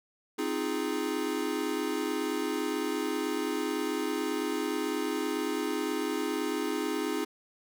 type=chord; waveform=square; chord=F minor seventh; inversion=second; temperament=equal; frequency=261.6 / 311.1 / 349.2 / 415.3 Hz; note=C4 / Eb4 / F4 / Ab4; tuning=0 / 0 / 0 / 0 cents; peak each=-37 / -34 / -37 / -35 dBFS; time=0.38-7.25 s; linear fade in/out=10 ms; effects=none